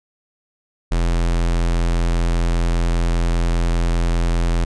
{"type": "tone", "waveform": "square", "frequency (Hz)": 42.53, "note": "F1", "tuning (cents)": -45, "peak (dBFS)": -16, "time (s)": [0.91, 4.65], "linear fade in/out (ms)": 10, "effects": ["resampled to 22050 Hz"]}